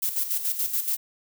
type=noise with tremolo; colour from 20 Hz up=violet; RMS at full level=-25 dBFS; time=0.02-0.97 s; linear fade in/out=10 ms; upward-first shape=square; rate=7 Hz; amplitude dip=60%; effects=none